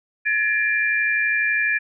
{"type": "tone cluster", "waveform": "sine", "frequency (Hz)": [1703, 1815, 2379], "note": ["G#6", "A#6", "D7"], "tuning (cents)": [43, -47, 22], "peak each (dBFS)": [-20, -28, -22], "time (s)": [0.25, 1.79], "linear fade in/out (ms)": 20, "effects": []}